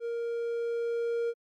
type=tone with level ramp; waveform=triangle; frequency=467.6 Hz; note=A#4; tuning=5 cents sharp; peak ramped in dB=-29 to -25 dBFS; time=0-1.34 s; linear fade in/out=50 ms; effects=Opus 48 kbps